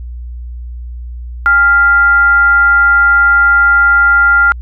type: tone with frequency modulation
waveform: sine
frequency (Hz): 1396.9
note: F6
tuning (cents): 0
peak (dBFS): -5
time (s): 1.46-4.52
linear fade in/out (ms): 0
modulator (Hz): 583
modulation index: 0.25
effects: added 60 Hz sine -22 dBFS peak until 4.61 s